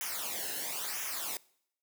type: noise with flanger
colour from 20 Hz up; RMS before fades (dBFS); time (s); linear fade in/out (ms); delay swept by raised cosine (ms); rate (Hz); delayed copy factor
white; -37; 0.01-1.37; 0; 0.23 to 0.87; 0.99; -0.8
effects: noise-tail reverb RT60 0.7 s tail -23 dB re dry